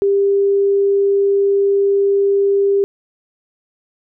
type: tone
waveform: sine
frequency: 397.9 Hz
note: G4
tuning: 26 cents sharp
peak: -11 dBFS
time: 0.02-2.84 s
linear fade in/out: 0 ms
effects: none